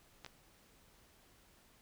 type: clicks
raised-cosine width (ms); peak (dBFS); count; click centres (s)
0.2; -30; 2; 0.247 / 0.263
effects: pink hiss -66 dBFS RMS until 1.81 s